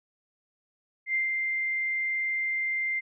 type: tone with ADSR envelope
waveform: sine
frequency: 2093 Hz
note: C7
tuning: in tune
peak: -23 dBFS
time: 1.06-3.01 s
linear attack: 84 ms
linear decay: 140 ms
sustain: -3 dB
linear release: 26 ms
effects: none